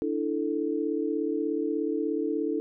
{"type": "chord", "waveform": "sine", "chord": "D suspended second", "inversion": "none", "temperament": "just", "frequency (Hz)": [293.7, 330.4, 440.5], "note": ["D4", "E4", "A4"], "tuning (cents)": [0, 4, 2], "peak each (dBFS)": -30, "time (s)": [0.02, 2.6], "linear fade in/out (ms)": 0, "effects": []}